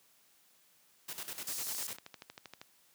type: noise with tremolo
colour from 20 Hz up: white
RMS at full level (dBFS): -41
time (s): 1.08-1.97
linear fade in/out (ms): 10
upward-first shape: square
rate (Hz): 10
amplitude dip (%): 70
type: high-pass noise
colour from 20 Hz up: pink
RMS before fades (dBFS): -40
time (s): 1.47-1.87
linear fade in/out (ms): 2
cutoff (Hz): 5100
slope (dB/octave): 24
type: click train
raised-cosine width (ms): 0.2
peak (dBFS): -29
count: 13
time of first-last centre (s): 1.67-2.615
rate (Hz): 12.7
effects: white hiss -67 dBFS RMS until 2.94 s + high-pass 100 Hz 12 dB/octave